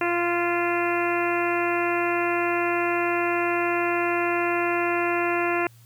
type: harmonic tone with a mistuned harmonic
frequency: 346.8 Hz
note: F4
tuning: 12 cents flat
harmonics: 1 / 2 / 3 / 4 / 5 / 6 / 7 / 8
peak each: -25 / -28 / -30 / -31 / -32 / -33 / -33 / -34 dBFS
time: 0.01-5.67 s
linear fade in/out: 2 ms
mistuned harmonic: 8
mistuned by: -36 cents
effects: added 116 Hz sine -49 dBFS peak until 5.85 s + white hiss -58 dBFS RMS until 5.85 s